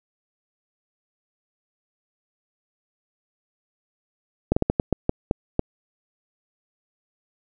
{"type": "slowing click train", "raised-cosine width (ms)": 2, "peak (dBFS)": -5, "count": 9, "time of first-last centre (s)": [4.52, 5.594], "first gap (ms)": 45, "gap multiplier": 1.3, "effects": []}